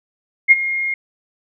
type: tone with ADSR envelope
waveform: sine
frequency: 2137 Hz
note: C7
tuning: 36 cents sharp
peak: -3 dBFS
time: 0.48-0.94 s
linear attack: 33 ms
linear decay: 30 ms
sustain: -15 dB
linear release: 3 ms
effects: none